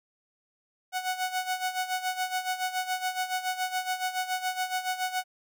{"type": "tone with tremolo", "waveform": "sawtooth", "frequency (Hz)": 740, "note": "F#5", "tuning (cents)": 0, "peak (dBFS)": -22, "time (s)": [0.92, 5.24], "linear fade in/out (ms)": 50, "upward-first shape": "sine", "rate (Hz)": 7.1, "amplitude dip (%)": 75, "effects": []}